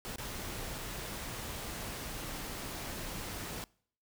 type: noise with dropouts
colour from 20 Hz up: pink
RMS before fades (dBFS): -41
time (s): 0.05-3.64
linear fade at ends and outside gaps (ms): 0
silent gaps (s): 0.159-0.183 / 0.782-0.786
effects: noise-tail reverb RT60 0.6 s tail -25 dB re dry